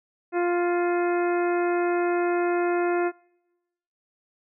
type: harmonic tone with a mistuned harmonic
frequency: 350 Hz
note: F4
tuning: 4 cents sharp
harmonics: 1 / 2 / 3 / 4 / 5 / 6 / 7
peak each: -22 / -28 / -35 / -34 / -38 / -40 / -41 dBFS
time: 0.32-3.12 s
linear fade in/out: 50 ms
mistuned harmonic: 7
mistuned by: +55 cents
effects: noise-tail reverb RT60 1.0 s tail -26 dB re dry